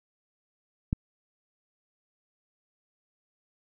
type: click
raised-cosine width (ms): 5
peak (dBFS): -13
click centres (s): 0.929
effects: none